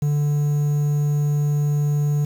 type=tone with quantisation; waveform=triangle; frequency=146.6 Hz; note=D3; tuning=3 cents flat; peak=-15 dBFS; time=0.02-2.25 s; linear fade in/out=5 ms; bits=7; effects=none